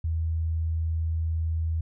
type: tone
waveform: sine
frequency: 81.1 Hz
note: E2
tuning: 28 cents flat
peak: -24 dBFS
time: 0.04-1.81 s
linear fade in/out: 5 ms
effects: none